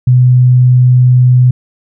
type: tone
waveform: sine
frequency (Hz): 125.6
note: B2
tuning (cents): +30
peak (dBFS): -3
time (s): 0.07-1.51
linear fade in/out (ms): 5
effects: none